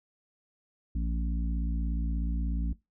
harmonic tone with a mistuned harmonic, 56.7 Hz, A#1, 47 cents flat, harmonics 1 / 3 / 4 / 5, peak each -28 / -38 / -40 / -42 dBFS, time 0.95-2.73 s, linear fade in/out 5 ms, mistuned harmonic 1, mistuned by +27 cents, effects noise-tail reverb RT60 0.2 s tail -19 dB re dry

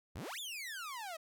sawtooth exponential two-way sweep, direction up then down, 60 to 3656 to 621 Hz, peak -38 dBFS, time 0.15-1.17 s, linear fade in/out 10 ms, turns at 0.39 s, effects none

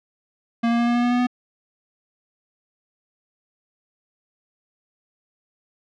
square tone with pitch steps, 232.7 / 234.7 / 236.8 / 238.8 / 240.9 / 243 / 245.1 / 247.3 Hz, A#3 / A#3 / A#3 / A#3 / B3 / B3 / B3 / B3, -3 / +12 / +27 / +42 / -43 / -28 / -13 / +3 cents, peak -18 dBFS, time 0.63-1.27 s, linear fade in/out 10 ms, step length 80 ms, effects low-pass 3000 Hz 12 dB/octave

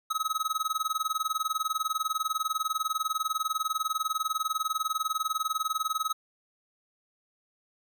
square tone with tremolo, 1278 Hz, D#6, 46 cents sharp, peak -25 dBFS, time 0.1-6.13 s, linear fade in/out 10 ms, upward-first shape sine, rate 20 Hz, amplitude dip 95%, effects none

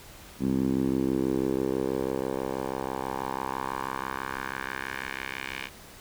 10% pulse tone with band-pass filter sweep, 66.1 Hz, C2, 18 cents sharp, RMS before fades -30 dBFS, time 0.39-5.7 s, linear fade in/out 50 ms, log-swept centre 230 to 2500 Hz, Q 2.2, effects pink hiss -48 dBFS RMS until 6 s

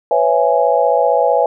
sine chord, C# minor seventh, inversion third, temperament just, 498.9 / 554.4 / 665.2 / 831.5 Hz, B4 / C#5 / E5 / G#5, +17 / 0 / +16 / +2 cents, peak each -16 dBFS, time 0.11-1.46 s, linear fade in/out 2 ms, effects none

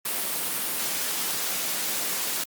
white high-pass noise, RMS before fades -28 dBFS, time 0.05-2.44 s, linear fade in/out 5 ms, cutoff 150 Hz, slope 24 dB/octave, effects Opus 32 kbps

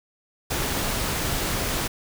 pink noise, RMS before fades -26 dBFS, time 0.5-1.88 s, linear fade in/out 10 ms, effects none

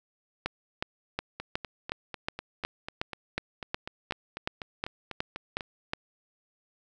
two click trains, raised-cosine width 0.3 ms, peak -20 / -13 dBFS, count 18 / 16, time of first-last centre 1.4-5.608 / 0.46-5.934 s, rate 4.04 / 2.74 Hz, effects none

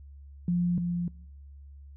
sine tone pair in turn, 175.4 / 174.19 Hz, F3 / F3, +8 / -4 cents, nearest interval unison, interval 12 cents, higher first, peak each -23 / -27 dBFS, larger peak first, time 0.48-0.78 / 0.78-1.08 s, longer neither, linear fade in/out 2 ms, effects noise-tail reverb RT60 0.8 s tail -24 dB re dry + added 70 Hz sine -45 dBFS peak until 1.96 s

